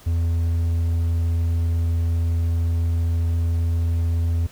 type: tone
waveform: triangle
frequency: 83.8 Hz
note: E2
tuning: 29 cents sharp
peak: -16 dBFS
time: 0.06-4.47 s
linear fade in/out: 10 ms
effects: pink hiss -48 dBFS RMS until 4.51 s